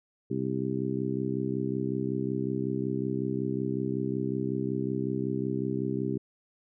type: harmonic tone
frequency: 65.4 Hz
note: C2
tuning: in tune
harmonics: 2 / 3 / 4 / 5 / 6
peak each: -34 / -34 / -34 / -34 / -34 dBFS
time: 0.3-6.18 s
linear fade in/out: 10 ms
effects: none